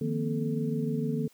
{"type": "tone cluster", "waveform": "sine", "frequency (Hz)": [153.5, 172.9, 233, 259.6, 438.2], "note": ["D#3", "F3", "A#3", "C4", "A4"], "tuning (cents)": [-23, -17, -1, -13, -7], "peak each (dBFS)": [-31, -38, -31, -37, -35], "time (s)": [0.01, 1.28], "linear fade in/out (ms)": 5, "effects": ["white hiss -62 dBFS RMS until 1.33 s"]}